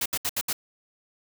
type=noise bursts; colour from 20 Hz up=white; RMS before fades=-27 dBFS; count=5; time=0.01-0.53 s; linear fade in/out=5 ms; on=48 ms; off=70 ms; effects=none